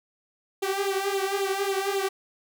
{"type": "tone with flanger", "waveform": "sawtooth", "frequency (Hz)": 392, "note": "G4", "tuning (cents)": 0, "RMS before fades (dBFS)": -27, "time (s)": [0.62, 2.09], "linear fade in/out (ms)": 10, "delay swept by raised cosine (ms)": [0.26, 3.76], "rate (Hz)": 3.7, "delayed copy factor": 0.8, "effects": []}